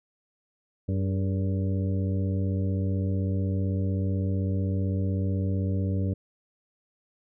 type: harmonic tone with a mistuned harmonic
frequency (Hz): 95.8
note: G2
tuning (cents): -39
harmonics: 1 / 2 / 3 / 4 / 5 / 6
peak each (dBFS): -25 / -31 / -35 / -41 / -40 / -43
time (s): 0.88-6.14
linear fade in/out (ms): 10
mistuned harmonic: 4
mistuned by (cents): +81
effects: none